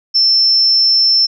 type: tone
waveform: sine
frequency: 5340 Hz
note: E8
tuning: 22 cents sharp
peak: -8 dBFS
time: 0.14-1.27 s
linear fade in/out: 20 ms
effects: none